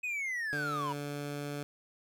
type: linear sweep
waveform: triangle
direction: down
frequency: 2540 to 933 Hz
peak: -31 dBFS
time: 0.03-0.93 s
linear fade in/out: 10 ms
type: tone with pitch glide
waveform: 15% pulse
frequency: 146.8 to 144.7 Hz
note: D3 to D3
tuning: 0 to -25 cents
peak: -30 dBFS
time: 0.53-1.63 s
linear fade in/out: 0 ms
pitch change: -25 cents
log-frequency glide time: 0.72-0.82 s
effects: none